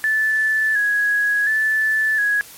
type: tone with vibrato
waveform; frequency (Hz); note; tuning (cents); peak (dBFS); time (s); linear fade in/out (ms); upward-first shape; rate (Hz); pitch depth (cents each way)
sine; 1707; G#6; +47; -15; 0.04-2.41; 0; square; 0.7; 42
effects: white hiss -41 dBFS RMS until 2.57 s + MP3 64 kbps